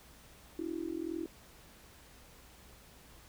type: tone with amplitude modulation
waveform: sine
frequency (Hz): 329.6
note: E4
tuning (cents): 0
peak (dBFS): -31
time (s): 0.59-1.26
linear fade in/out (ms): 2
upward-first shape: sine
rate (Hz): 42.1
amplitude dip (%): 95
effects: added 60 Hz sine -62 dBFS peak until 3.28 s + pink hiss -58 dBFS RMS until 3.28 s